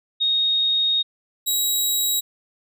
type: tone pair in turn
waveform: sine / 15% pulse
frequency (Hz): 3729 / 3852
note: A#7 / B7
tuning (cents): 0 / -44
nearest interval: minor second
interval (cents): 56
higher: second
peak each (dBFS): -17 / -12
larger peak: second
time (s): 0.2-1.03 / 1.46-2.21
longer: first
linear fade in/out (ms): 20
effects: none